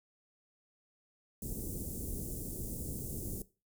pink band-stop noise, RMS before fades -40 dBFS, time 1.42-3.42 s, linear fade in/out 2 ms, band 410 to 8100 Hz, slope 24 dB/octave, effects noise-tail reverb RT60 0.3 s tail -18 dB re dry

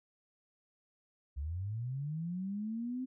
sine linear sweep, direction up, 65.5 to 261.6 Hz, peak -35 dBFS, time 1.36-3.06 s, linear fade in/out 20 ms, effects none

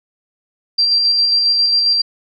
sine tone with tremolo, 4723 Hz, D8, 9 cents sharp, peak -10 dBFS, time 0.78-2.02 s, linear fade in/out 10 ms, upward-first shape square, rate 7.4 Hz, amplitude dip 25%, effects none

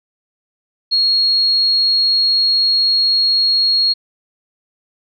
sine tone, 4296 Hz, C8, 45 cents sharp, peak -11 dBFS, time 0.91-3.94 s, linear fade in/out 20 ms, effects none

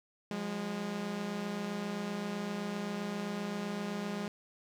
sawtooth tone pair together, 177.8 / 205.5 Hz, F3 / G#3, +31 / -18 cents, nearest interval minor third, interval 251 cents, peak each -37 / -32 dBFS, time 0.31-4.28 s, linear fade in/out 2 ms, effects low-pass 7000 Hz 12 dB/octave + 11-bit

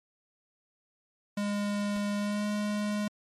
square tone with pitch glide, 204.7 to 208.2 Hz, G#3 to G#3, -25 to +5 cents, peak -29 dBFS, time 1.37-3.08 s, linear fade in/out 5 ms, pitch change +30 cents, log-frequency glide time 2.17-2.45 s
pink noise with exponential decay, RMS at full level -42 dBFS, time 1.96-2.05 s, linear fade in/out 0 ms, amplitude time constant 18 ms
effects low-pass 10000 Hz 12 dB/octave + MP3 64 kbps

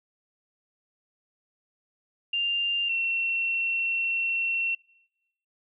sine tone pair in turn, 2794 / 2716 Hz, F7 / F7, 0 / -49 cents, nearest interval unison, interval 49 cents, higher first, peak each -24 dBFS, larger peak neither, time 2.33-2.89 / 2.89-4.75 s, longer second, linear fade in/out 5 ms, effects noise-tail reverb RT60 1.0 s tail -26 dB re dry

